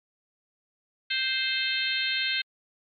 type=harmonic tone; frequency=523.3 Hz; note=C5; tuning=in tune; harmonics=3 / 4 / 5 / 6 / 7 / 8; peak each=-32 / -32 / -32 / -32 / -32 / -32 dBFS; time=1.1-2.42 s; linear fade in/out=10 ms; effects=MP3 48 kbps